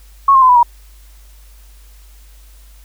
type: tone with pitch steps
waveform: sine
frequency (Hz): 1100 / 1061.3 / 1024 / 987.9 / 953.2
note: C#6 / C6 / C6 / B5 / A#5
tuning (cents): -14 / +24 / -38 / 0 / +38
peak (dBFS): -5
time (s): 0.28-0.63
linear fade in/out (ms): 5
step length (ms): 70
effects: added 50 Hz sine -39 dBFS peak until 2.84 s + white hiss -50 dBFS RMS until 2.84 s